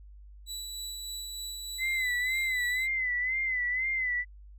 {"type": "tone with tremolo", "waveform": "25% pulse", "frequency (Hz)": 3940, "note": "B7", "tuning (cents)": -5, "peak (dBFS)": -32, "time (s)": [0.46, 2.88], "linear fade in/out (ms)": 50, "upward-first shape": "sine", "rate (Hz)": 3.3, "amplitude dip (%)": 25}
{"type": "tone with vibrato", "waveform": "sine", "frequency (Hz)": 2029, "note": "B6", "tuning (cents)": 46, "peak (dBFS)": -27, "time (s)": [1.78, 4.25], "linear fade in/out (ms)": 50, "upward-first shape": "sine", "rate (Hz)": 2, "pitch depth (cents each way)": 69}
{"effects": ["added 50 Hz sine -47 dBFS peak until 4.58 s"]}